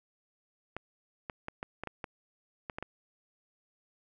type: clicks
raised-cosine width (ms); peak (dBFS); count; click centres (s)
0.5; -22; 10; 0.766 / 1.298 / 1.484 / 1.629 / 1.836 / 1.873 / 2.042 / 2.698 / 2.785 / 2.826
effects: none